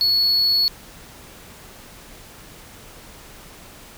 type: tone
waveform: triangle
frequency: 4388 Hz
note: C#8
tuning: 18 cents flat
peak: -14 dBFS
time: 0.01-0.68 s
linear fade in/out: 0 ms
effects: pink hiss -43 dBFS RMS until 3.97 s